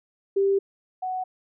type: tone pair in turn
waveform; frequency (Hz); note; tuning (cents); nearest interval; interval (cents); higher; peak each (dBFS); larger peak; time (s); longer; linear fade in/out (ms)
sine; 393.5 / 742.8; G4 / F#5; +7 / +7; major seventh; 1100; second; -18 / -26; first; 0.36-0.59 / 1.02-1.24; first; 10
effects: none